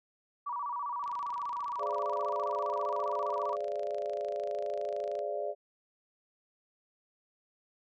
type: tone with vibrato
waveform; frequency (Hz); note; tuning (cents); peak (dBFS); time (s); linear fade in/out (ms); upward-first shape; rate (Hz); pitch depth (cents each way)
sine; 1053; C6; +11; -33; 0.46-3.56; 10; square; 15; 150
type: click train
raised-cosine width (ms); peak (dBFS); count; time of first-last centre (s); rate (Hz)
0.2; -34; 111; 1.04-5.191; 26.5
type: chord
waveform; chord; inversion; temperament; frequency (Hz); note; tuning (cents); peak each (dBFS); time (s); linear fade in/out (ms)
sine; D half-diminished seventh; second; equal with one note detuned; 415.3 / 523.3 / 587.3 / 686.1; Ab4 / C5 / D5 / F5; 0 / 0 / 0 / -31; -38 / -41 / -35 / -39; 1.78-5.55; 50
effects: none